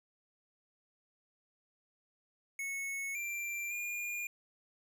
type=tone with pitch steps; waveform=square; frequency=2201 / 2362 / 2419 Hz; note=C#7 / D7 / D#7; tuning=-13 / +9 / -49 cents; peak=-37 dBFS; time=2.59-4.27 s; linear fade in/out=2 ms; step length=560 ms; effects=none